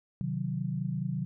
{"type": "chord", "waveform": "sine", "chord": "C diminished", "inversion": "none", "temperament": "equal", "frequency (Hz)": [130.81, 155.56, 185], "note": ["C3", "Eb3", "Gb3"], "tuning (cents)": [0, 0, 0], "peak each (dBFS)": -34, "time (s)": [0.21, 1.25], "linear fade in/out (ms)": 0, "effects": []}